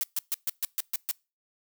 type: noise bursts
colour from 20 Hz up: blue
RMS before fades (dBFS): -28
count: 8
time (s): 0.01-1.112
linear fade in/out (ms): 0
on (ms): 24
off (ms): 130
effects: noise-tail reverb RT60 0.3 s tail -26 dB re dry